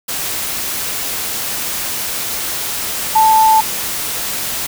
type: tone in noise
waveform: sine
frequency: 880 Hz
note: A5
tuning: in tune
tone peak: -7 dBFS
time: 3.15-3.61 s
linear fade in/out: 10 ms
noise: white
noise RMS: -21 dBFS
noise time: 0.08-4.67 s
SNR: +11 dB
effects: none